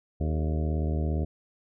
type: harmonic tone with a mistuned harmonic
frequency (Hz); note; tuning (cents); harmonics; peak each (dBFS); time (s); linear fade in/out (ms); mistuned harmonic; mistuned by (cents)
77.5; D#2; -6; 1 / 2 / 3 / 4 / 5 / 6 / 7 / 8 / 9; -26 / -32 / -36 / -38 / -40 / -42 / -43 / -44 / -45; 0.2-1.25; 10; 6; -93
effects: none